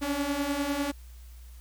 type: beating tone pair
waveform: sawtooth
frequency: 277.2 / 287.2 Hz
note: C#4 / D4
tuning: 0 / -39 cents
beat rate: 10 Hz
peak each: -29 / -25 dBFS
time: 0.01-0.92 s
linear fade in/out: 20 ms
effects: added 60 Hz sine -44 dBFS peak until 1.6 s + white hiss -59 dBFS RMS until 1.6 s